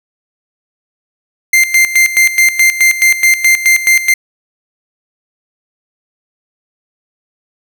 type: tone with tremolo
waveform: 45% pulse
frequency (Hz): 2093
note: C7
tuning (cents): 0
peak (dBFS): -5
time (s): 1.53-4.14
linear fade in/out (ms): 5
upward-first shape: square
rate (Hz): 4.7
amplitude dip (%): 75
effects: none